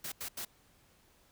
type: noise bursts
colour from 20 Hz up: white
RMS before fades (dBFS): -40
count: 3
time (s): 0.04-0.45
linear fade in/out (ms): 5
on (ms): 80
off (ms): 85
effects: pink hiss -66 dBFS RMS until 1.31 s